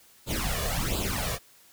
pink noise with flanger, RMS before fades -29 dBFS, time 0.26-1.39 s, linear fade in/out 50 ms, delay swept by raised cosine 0.25 to 1.75 ms, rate 1.4 Hz, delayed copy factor +0.8, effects white hiss -57 dBFS RMS until 1.72 s

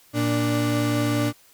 35% pulse tone pair together, 116.52 / 293.6 Hz, A#2 / D4, 0 / 0 cents, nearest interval octave + major third, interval 1600 cents, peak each -22 / -21 dBFS, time 0.13-1.33 s, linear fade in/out 50 ms, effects white hiss -55 dBFS RMS until 1.53 s

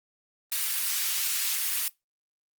white high-pass noise, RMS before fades -28 dBFS, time 0.52-1.88 s, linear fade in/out 0 ms, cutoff 1800 Hz, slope 12 dB/octave, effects noise-tail reverb RT60 0.2 s tail -23 dB re dry + Opus 32 kbps

